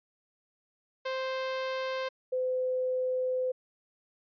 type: tone pair in turn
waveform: sawtooth / sine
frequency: 523.3 / 510.2 Hz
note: C5 / C5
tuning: 0 / -44 cents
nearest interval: unison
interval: 44 cents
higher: first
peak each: -27 dBFS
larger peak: neither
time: 1.05-2.09 / 2.32-3.52 s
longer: second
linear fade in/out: 10 ms
effects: resampled to 11025 Hz